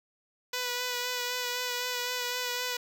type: tone with vibrato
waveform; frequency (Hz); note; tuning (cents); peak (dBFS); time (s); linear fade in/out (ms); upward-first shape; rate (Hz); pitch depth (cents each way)
5% pulse; 493.9; B4; 0; -19; 0.53-2.77; 5; sine; 3.9; 20
effects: none